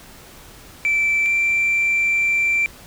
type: tone pair in turn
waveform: sine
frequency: 2329 / 2349 Hz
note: D7 / D7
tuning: -15 / 0 cents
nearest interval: unison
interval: 15 cents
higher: second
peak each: -14 dBFS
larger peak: neither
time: 0.85-1.26 / 1.26-2.66 s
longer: second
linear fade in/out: 0 ms
effects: tanh soft clip ceiling -13 dBFS + pink hiss -43 dBFS RMS until 2.86 s